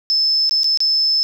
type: tone with dropouts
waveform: sine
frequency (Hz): 5250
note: E8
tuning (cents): -8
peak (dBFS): -13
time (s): 0.1-1.23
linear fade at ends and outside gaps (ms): 0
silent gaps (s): 0.494-0.51 / 0.633-0.643 / 0.774-0.804
effects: 7-bit